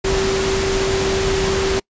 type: tone in noise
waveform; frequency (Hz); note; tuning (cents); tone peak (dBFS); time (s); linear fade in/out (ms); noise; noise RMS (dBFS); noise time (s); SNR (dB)
sine; 386; G4; -27; -18; 0.04-1.8; 10; pink; -21; 0.04-1.8; 0
effects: noise-tail reverb RT60 0.1 s tail -26 dB re dry + resampled to 16000 Hz